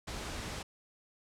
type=noise; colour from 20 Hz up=pink; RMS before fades=-40 dBFS; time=0.07-0.63 s; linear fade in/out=10 ms; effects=low-pass 8000 Hz 12 dB/octave